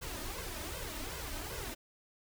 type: noise with flanger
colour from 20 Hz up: pink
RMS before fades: -41 dBFS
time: 0.01-1.75 s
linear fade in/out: 20 ms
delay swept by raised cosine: 1.9 to 3.3 ms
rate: 2.6 Hz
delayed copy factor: +0.75
effects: none

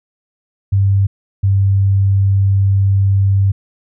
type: tone pair in turn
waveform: sine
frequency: 98.4 / 98.03 Hz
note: G2 / G2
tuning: +7 / +1 cents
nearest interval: unison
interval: 6 cents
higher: first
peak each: -9 dBFS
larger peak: neither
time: 0.72-1.07 / 1.43-3.52 s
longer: second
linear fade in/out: 10 ms
effects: none

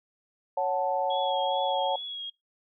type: chord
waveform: sine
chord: F# minor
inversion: second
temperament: equal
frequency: 554.4 / 740 / 880 Hz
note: C#5 / F#5 / A5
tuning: 0 / 0 / 0 cents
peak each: -29 dBFS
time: 0.57-1.96 s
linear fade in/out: 5 ms
type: tone with vibrato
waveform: sine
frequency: 3322 Hz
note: G#7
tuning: in tune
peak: -34 dBFS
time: 1.1-2.3 s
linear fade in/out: 5 ms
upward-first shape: triangle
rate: 2.4 Hz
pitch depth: 35 cents each way
effects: noise-tail reverb RT60 0.2 s tail -24 dB re dry

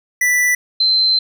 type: tone pair in turn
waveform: square / sine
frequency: 1975.5 / 4095 Hz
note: B6 / C8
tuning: 0 / -38 cents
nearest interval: octave + minor second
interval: 1262 cents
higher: second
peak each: -13 / -11 dBFS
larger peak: second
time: 0.21-0.55 / 0.8-1.19 s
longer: second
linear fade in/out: 5 ms
effects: none

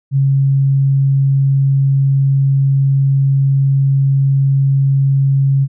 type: tone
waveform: sine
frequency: 136.9 Hz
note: C#3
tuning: 21 cents flat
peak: -9 dBFS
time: 0.11-5.68 s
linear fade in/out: 50 ms
effects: none

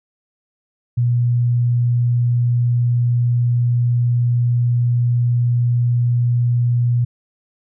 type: tone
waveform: sine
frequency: 120.8 Hz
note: B2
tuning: 38 cents flat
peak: -13 dBFS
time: 0.97-7.05 s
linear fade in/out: 10 ms
effects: none

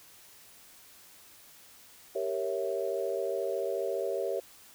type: chord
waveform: sine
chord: G diminished seventh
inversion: none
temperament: equal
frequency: 392 / 466.2 / 554.4 / 659.3 Hz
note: G4 / Bb4 / Db5 / Fb5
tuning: 0 / 0 / 0 / 0 cents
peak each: -34 / -35 / -34 / -37 dBFS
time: 2.15-4.4 s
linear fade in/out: 5 ms
effects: white hiss -55 dBFS RMS until 4.74 s

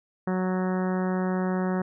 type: harmonic tone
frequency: 185 Hz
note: F#3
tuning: in tune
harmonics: 1 / 2 / 3 / 4 / 5 / 6 / 7 / 8 / 9 / 10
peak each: -25 / -31 / -35 / -37 / -39 / -41 / -42 / -43 / -44 / -45 dBFS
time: 0.27-1.82 s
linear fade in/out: 5 ms
effects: none

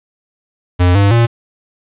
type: tone with pitch steps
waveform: square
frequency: 89.2 / 100.2 / 117.1 Hz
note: F2 / G2 / A#2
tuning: +37 / +38 / +8 cents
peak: -8 dBFS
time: 0.79-1.27 s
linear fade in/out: 20 ms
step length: 160 ms
effects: resampled to 8000 Hz + 7-bit

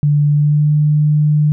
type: tone with pitch glide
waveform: sine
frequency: 146.83 to 150.09 Hz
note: D3 to D3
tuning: 0 to +38 cents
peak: -9 dBFS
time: 0.03-1.52 s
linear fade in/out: 0 ms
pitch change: +38 cents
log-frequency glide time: 0.3-0.73 s
effects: none

